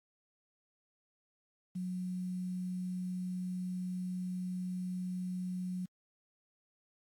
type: tone with quantisation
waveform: sine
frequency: 182.4 Hz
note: F#3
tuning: 24 cents flat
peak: -35 dBFS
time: 1.75-5.86 s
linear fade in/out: 10 ms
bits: 10
effects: AAC 64 kbps